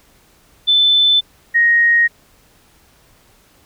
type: tone pair in turn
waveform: sine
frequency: 3520 / 1873.3 Hz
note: A7 / A#6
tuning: 0 / +8 cents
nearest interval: major seventh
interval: 1092 cents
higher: first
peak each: -9 dBFS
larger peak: neither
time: 0.67-1.21 / 1.54-2.08 s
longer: neither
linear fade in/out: 20 ms
effects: pink hiss -52 dBFS RMS until 3.65 s